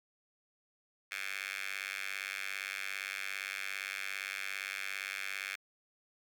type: tone with high-pass filter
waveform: 10% pulse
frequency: 97.5 Hz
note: G2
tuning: 9 cents flat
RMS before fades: -40 dBFS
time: 1.11-5.56 s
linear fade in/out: 10 ms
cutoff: 2000 Hz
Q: 5.4
effects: none